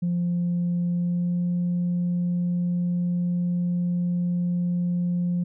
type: tone with pitch glide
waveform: sine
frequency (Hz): 174.61 to 176.03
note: F3 to F3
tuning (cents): 0 to +14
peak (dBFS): -20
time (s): 0.02-5.44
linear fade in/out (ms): 10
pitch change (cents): +14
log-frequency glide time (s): 0.9-1.43
effects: tanh soft clip ceiling -19 dBFS